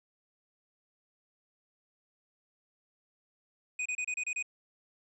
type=tone bursts; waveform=square; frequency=2489 Hz; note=D#7; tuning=in tune; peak=-32 dBFS; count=7; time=3.79-4.426 s; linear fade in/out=5 ms; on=66 ms; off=29 ms; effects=resampled to 24000 Hz